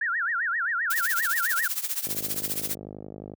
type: tone with vibrato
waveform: sine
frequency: 1609 Hz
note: G6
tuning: 45 cents sharp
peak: -24 dBFS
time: 0.01-1.68 s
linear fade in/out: 5 ms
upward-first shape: sine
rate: 7.6 Hz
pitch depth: 290 cents each way
type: noise with tremolo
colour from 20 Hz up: blue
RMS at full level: -26 dBFS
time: 0.9-2.75 s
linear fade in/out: 5 ms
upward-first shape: triangle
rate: 15 Hz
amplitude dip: 90%
type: click train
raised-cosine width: 2 ms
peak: -25 dBFS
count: 66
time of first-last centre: 2.07-3.337 s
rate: 51.3 Hz
effects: high-pass 100 Hz 12 dB/octave